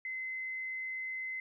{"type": "tone", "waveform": "sine", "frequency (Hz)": 2052, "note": "C7", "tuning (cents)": -34, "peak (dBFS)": -36, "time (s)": [0.05, 1.4], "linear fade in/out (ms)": 2, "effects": ["13-bit"]}